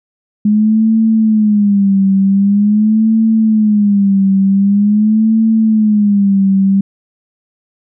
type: tone with vibrato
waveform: sine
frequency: 207.7 Hz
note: G#3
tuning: in tune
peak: -7 dBFS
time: 0.45-6.81 s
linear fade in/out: 5 ms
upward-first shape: sine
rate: 0.45 Hz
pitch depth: 120 cents each way
effects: none